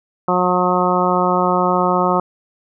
harmonic tone, 180.6 Hz, F#3, 42 cents flat, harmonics 1 / 2 / 3 / 4 / 5 / 6 / 7, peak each -21 / -21 / -21 / -21 / -21 / -21 / -21 dBFS, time 0.28-2.2 s, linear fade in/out 2 ms, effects none

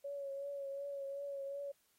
sine tone with vibrato, 558 Hz, C#5, 11 cents sharp, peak -40 dBFS, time 0.04-1.72 s, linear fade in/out 10 ms, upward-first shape triangle, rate 2.7 Hz, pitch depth 35 cents each way, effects white hiss -75 dBFS RMS until 1.98 s + AAC 48 kbps

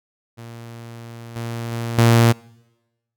sawtooth tone with level steps, 116.54 Hz, A#2, in tune, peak -31 / -22 / -20 / -7 dBFS, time 0.37-2.33 s, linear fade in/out 20 ms, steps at 1.36 / 1.72 / 1.98 s, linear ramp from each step 2 ms, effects noise-tail reverb RT60 1.0 s tail -25 dB re dry

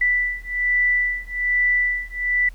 sine beating tone pair, 1975.5 / 1976.7 Hz, B6 / B6, 0 / +1 cents, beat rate 1.2 Hz, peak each -21 / -21 dBFS, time 0.01-2.49 s, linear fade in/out 5 ms, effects added 40 Hz sine -36 dBFS peak until 2.54 s + pink hiss -55 dBFS RMS until 2.54 s

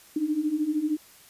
sine beating tone pair, 295.1 / 308.1 Hz, D4 / D#4, +8 / -17 cents, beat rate 13 Hz, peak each -29 / -25 dBFS, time 0.16-0.97 s, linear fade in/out 5 ms, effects white hiss -53 dBFS RMS until 1.29 s + resampled to 32000 Hz

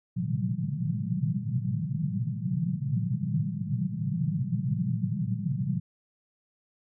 pink band-pass noise, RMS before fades -29 dBFS, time 0.16-5.8 s, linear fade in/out 10 ms, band 110 to 200 Hz, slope 96 dB/octave, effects none

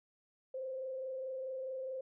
sine tone with frequency modulation, 523.3 Hz, C5, in tune, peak -38 dBFS, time 0.54-2.01 s, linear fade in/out 5 ms, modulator 24.7 Hz, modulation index 0.44, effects none

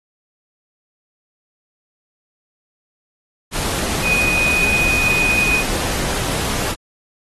sine tone in noise, 2489 Hz, D#7, in tune, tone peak -15 dBFS, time 4.02-5.64 s, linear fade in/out 50 ms, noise pink, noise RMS -22 dBFS, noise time 3.51-6.76 s, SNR +4 dB, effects AAC 32 kbps

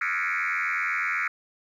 sine tone with frequency modulation, 1806 Hz, A6, 45 cents sharp, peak -23 dBFS, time 0.01-1.28 s, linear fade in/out 5 ms, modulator 88.1 Hz, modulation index 6.1, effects tanh soft clip ceiling -20 dBFS + 10-bit

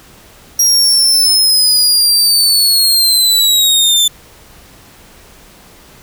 sawtooth linear sweep, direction down, 5660 to 3520 Hz, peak -5 dBFS, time 0.59-4.08 s, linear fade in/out 5 ms, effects pink hiss -41 dBFS RMS until 6.02 s

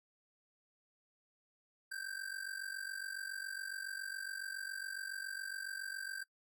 square ring-modulated tone, 1568 Hz, G6, in tune, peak -39 dBFS, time 1.91-6.24 s, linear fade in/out 10 ms, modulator 23.6 Hz, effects noise-tail reverb RT60 0.1 s tail -22 dB re dry

